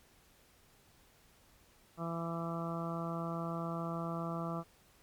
harmonic tone, 167.2 Hz, E3, 25 cents sharp, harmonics 1 / 2 / 3 / 4 / 5 / 6 / 7 / 8, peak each -38 / -44 / -47 / -43 / -50 / -50 / -43 / -49 dBFS, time 1.97-4.64 s, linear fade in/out 50 ms, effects pink hiss -65 dBFS RMS until 5.02 s + MP3 96 kbps

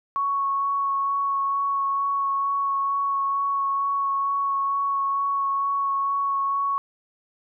sine tone with vibrato, 1108.7 Hz, C#6, in tune, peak -21 dBFS, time 0.16-6.78 s, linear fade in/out 0 ms, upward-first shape sine, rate 2.2 Hz, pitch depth 10 cents each way, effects none

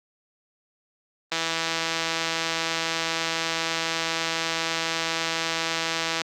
click train, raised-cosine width 0.2 ms, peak -8 dBFS, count 804, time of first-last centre 1.32-6.216 s, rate 164 Hz, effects high-pass 200 Hz 12 dB/octave + Opus 24 kbps

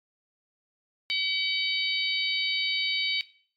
harmonic tone, 760 Hz, F#5, 46 cents sharp, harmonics 3 / 4 / 5 / 6, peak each -30 / -31 / -32 / -33 dBFS, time 1.1-3.21 s, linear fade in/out 0 ms, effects noise-tail reverb RT60 0.5 s tail -17 dB re dry + AAC 64 kbps

